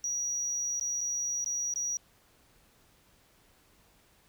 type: tone with dropouts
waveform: triangle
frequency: 5780 Hz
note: F#8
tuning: 41 cents flat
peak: -27 dBFS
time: 0.04-1.97 s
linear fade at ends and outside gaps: 1 ms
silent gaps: 0.797-0.81 / 1.008-1.012 / 1.444-1.46 / 1.739-1.759 s
effects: tanh soft clip ceiling -27 dBFS + pink hiss -64 dBFS RMS until 4.28 s